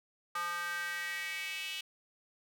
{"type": "tone with high-pass filter sweep", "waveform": "square", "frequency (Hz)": 173.6, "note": "F3", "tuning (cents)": -10, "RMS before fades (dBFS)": -38, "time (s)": [0.35, 1.81], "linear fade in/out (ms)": 5, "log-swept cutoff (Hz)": [1200, 2900], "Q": 4.3, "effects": []}